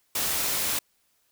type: noise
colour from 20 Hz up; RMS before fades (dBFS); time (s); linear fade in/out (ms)
white; -27; 0.15-0.79; 5
effects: white hiss -69 dBFS RMS until 1.31 s